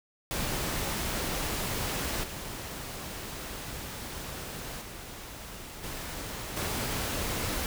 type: noise with level steps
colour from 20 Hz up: pink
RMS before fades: -32 / -39 / -43 / -38 / -32 dBFS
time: 0.31-7.66 s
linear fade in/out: 0 ms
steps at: 2.23 / 4.81 / 5.83 / 6.56 s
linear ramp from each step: 10 ms
effects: none